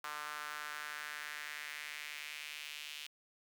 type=tone with high-pass filter sweep; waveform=sawtooth; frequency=149.3 Hz; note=D3; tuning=29 cents sharp; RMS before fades=-45 dBFS; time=0.04-3.07 s; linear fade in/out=2 ms; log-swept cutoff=1200 to 2900 Hz; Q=2.6; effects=none